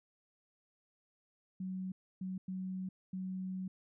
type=tone bursts at uneven times; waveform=sine; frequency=186.9 Hz; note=F#3; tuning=18 cents sharp; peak=-37 dBFS; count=4; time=1.6-1.92 / 2.21-2.38 / 2.48-2.89 / 3.13-3.68 s; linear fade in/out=5 ms; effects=none